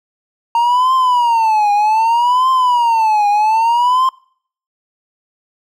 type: tone with vibrato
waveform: triangle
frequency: 925 Hz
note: A#5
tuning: 14 cents flat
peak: -8 dBFS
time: 0.55-4.09 s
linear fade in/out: 2 ms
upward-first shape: triangle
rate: 0.64 Hz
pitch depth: 220 cents each way
effects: noise-tail reverb RT60 0.6 s tail -26 dB re dry